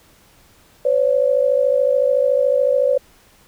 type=tone pair together; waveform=sine; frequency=513 / 566.8 Hz; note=C5 / C#5; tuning=-34 / +38 cents; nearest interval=major second; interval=172 cents; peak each=-16 dBFS; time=0.85-2.98 s; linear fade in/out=5 ms; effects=pink hiss -52 dBFS RMS until 3.47 s